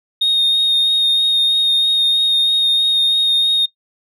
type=tone with vibrato; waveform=sine; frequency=3704 Hz; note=A#7; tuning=12 cents flat; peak=-9 dBFS; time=0.21-3.66 s; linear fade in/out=10 ms; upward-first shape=sine; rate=3.1 Hz; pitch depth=12 cents each way; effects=noise-tail reverb RT60 0.1 s tail -19 dB re dry + tanh soft clip ceiling -10 dBFS